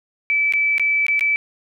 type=tone with dropouts; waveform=sine; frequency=2309 Hz; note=D7; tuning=30 cents flat; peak=-15 dBFS; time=0.3-1.36 s; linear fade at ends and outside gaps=0 ms; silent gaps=0.524-0.536 / 0.781-0.797 / 1.066-1.083 / 1.194-1.209 s; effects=none